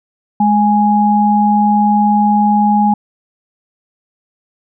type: tone pair together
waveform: sine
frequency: 209.5 / 830.6 Hz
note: G#3 / G#5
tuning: +15 / 0 cents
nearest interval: 2 octaves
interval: 2385 cents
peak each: -11 dBFS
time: 0.4-2.94 s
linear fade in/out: 5 ms
effects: none